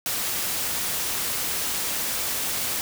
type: noise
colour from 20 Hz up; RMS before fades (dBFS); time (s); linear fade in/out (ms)
white; -27; 0.06-2.81; 0
effects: none